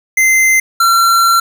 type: tone pair in turn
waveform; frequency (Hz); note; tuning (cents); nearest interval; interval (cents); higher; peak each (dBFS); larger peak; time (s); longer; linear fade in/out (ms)
square; 2073 / 1362.9; C7 / F6; -17 / -43; perfect fifth; 726; first; -8; neither; 0.17-0.6 / 0.8-1.4; second; 5
effects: none